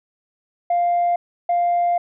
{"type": "tone pair in turn", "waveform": "sine", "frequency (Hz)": [698.5, 698.5], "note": ["F5", "F5"], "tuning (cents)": [0, 0], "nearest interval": "unison", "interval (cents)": 0, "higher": "neither", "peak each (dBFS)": -14, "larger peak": "neither", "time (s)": [[0.7, 1.16], [1.49, 1.98]], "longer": "second", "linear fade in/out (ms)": 5, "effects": ["tanh soft clip ceiling -13 dBFS"]}